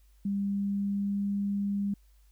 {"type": "tone with pitch glide", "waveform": "sine", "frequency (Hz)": [199.5, 200.9], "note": ["G3", "G3"], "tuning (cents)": [31, 43], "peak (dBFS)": -27, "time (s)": [0.25, 1.94], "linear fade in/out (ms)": 5, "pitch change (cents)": 12, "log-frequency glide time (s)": [0.39, 1.27], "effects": ["added 50 Hz sine -57 dBFS peak until 2.31 s", "white hiss -71 dBFS RMS until 2.31 s"]}